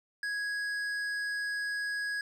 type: tone with hard clipping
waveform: triangle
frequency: 1661.2 Hz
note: G#6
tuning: in tune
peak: -33 dBFS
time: 0.23-2.21 s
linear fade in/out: 2 ms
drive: 12 dB
effects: none